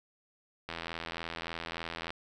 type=click train; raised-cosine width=0.3 ms; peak=-21 dBFS; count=119; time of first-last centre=0.69-2.105 s; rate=83.4 Hz; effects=none